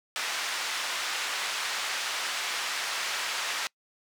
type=band-pass noise; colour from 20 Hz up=pink; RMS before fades=-32 dBFS; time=0.16-3.67 s; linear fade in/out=0 ms; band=1200 to 6300 Hz; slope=12 dB/octave; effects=noise-tail reverb RT60 0.1 s tail -25 dB re dry